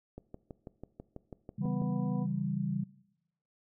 click train, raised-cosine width 2 ms, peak -30 dBFS, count 11, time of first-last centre 0.18-1.819 s, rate 6.1 Hz
sine chord, C# diminished, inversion none, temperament equal, 138.59 / 164.81 / 196 Hz, C#3 / E3 / G3, 0 / 0 / 0 cents, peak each -35 / -36 / -34 dBFS, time 1.58-2.84 s, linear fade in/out 10 ms
harmonic tone, 246.9 Hz, B3, in tune, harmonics 1 / 2 / 3 / 4, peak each -37 / -43 / -47 / -49 dBFS, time 1.61-2.27 s, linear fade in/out 50 ms
effects noise-tail reverb RT60 0.8 s tail -19 dB re dry

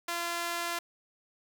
sawtooth tone with high-pass filter, 342.9 Hz, F4, 32 cents flat, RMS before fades -34 dBFS, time 0.08-0.79 s, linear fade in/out 5 ms, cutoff 910 Hz, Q 0.78, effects none

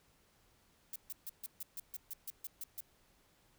violet noise bursts, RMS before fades -43 dBFS, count 12, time 0.93-2.806 s, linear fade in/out 2 ms, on 28 ms, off 140 ms, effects pink hiss -70 dBFS RMS until 3.58 s

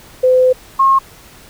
sine tone pair in turn, 510 / 1078.4 Hz, C5 / C#6, -44 / -48 cents, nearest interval octave + minor second, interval 1296 cents, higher second, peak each -7 dBFS, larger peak neither, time 0.23-0.53 / 0.79-0.99 s, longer first, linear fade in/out 10 ms, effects pink hiss -41 dBFS RMS until 1.49 s

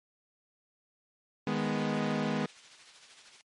sawtooth chord, G# minor, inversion second, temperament equal, 155.56 / 207.7 / 246.9 Hz, D#3 / G#3 / B3, 0 / 0 / 0 cents, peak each -31 / -28 / -29 dBFS, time 1.47-2.46 s, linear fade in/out 2 ms
blue noise with tremolo, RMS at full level -42 dBFS, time 1.56-3.41 s, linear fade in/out 0 ms, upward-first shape sine, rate 13 Hz, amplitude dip 45%
effects low-pass 4000 Hz 12 dB/octave + MP3 48 kbps

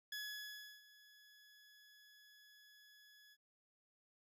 20% pulse tone with ADSR envelope, 1692 Hz, G#6, 32 cents sharp, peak -38 dBFS, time 0.12-3.37 s, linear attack 4 ms, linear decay 690 ms, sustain -20 dB, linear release 46 ms, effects none

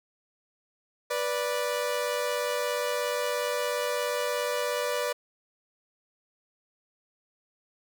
sawtooth tone pair together, 490.3 / 587.3 Hz, B4 / D5, -13 / 0 cents, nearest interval minor third, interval 313 cents, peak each -26 dBFS, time 1.1-5.13 s, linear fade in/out 10 ms, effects none

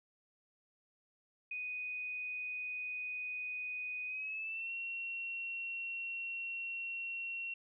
sine tone with pitch glide, 2489 to 2730 Hz, D#7 to F7, 0 to -40 cents, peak -38 dBFS, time 1.51-7.54 s, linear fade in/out 5 ms, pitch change +160 cents, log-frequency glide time 4.06-4.72 s, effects none

